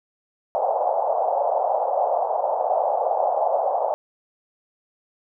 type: band-pass noise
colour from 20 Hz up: white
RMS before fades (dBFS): -22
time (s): 0.55-3.94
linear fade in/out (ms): 0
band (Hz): 550 to 820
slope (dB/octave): 48
effects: none